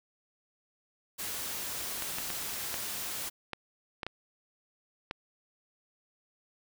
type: noise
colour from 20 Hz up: white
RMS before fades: -37 dBFS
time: 1.18-3.3 s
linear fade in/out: 20 ms
type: clicks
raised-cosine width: 0.3 ms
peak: -19 dBFS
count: 8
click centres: 2.023 / 2.185 / 2.303 / 2.742 / 3.533 / 4.032 / 4.066 / 5.111 s
effects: none